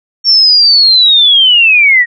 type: linear sweep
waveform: sine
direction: down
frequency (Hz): 5500 to 1867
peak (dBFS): -3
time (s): 0.24-2.06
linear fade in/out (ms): 50
effects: none